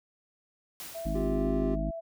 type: noise with exponential decay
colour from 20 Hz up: white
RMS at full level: -40 dBFS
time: 0.8-1.77 s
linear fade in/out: 0 ms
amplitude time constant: 210 ms
type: tone with vibrato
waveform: sine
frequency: 659.3 Hz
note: E5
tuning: in tune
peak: -35 dBFS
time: 0.94-2.01 s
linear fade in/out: 20 ms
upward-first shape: sine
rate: 2.3 Hz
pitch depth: 12 cents each way
type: harmonic tone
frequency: 52.5 Hz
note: G#1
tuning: 19 cents sharp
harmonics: 1 / 3 / 4 / 5 / 6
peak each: -31 / -36 / -37 / -38 / -39 dBFS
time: 1.05-1.91 s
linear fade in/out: 10 ms
type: chord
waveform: triangle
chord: C suspended fourth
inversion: none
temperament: just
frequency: 261.6 / 348.8 / 392.4 Hz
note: C4 / F4 / G4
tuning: 0 / -2 / +2 cents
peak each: -32 dBFS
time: 1.14-1.76 s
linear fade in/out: 20 ms
effects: none